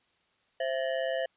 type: ring-modulated tone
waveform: square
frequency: 596 Hz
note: D5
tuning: 25 cents sharp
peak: -26 dBFS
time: 0.6-1.26 s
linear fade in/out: 5 ms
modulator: 68.6 Hz
effects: white hiss -70 dBFS RMS until 1.36 s + resampled to 8000 Hz